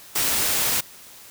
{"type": "noise", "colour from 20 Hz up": "white", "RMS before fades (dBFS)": -22, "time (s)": [0.15, 0.81], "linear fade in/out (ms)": 10, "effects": ["white hiss -45 dBFS RMS until 1.3 s"]}